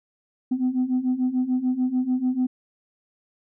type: beating tone pair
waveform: sine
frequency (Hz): 250 / 256.8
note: B3 / C4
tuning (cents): +21 / -32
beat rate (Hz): 6.8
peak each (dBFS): -24 / -21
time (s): 0.51-2.47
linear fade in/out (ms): 10
effects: tanh soft clip ceiling -16 dBFS